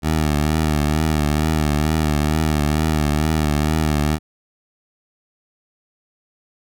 15% pulse tone with vibrato, 76.4 Hz, D#2, 31 cents flat, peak -10 dBFS, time 0.02-4.19 s, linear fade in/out 50 ms, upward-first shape triangle, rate 2.2 Hz, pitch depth 72 cents each way, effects none

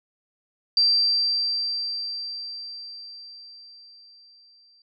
sine tone with exponential decay, 4699 Hz, D8, in tune, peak -15 dBFS, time 0.77-4.82 s, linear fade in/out 2 ms, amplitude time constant 880 ms, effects none

